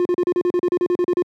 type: tone bursts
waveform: triangle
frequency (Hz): 355.4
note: F4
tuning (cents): +30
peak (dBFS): -13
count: 14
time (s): 0-1.222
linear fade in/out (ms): 0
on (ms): 52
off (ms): 38
effects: high-pass 150 Hz 12 dB/octave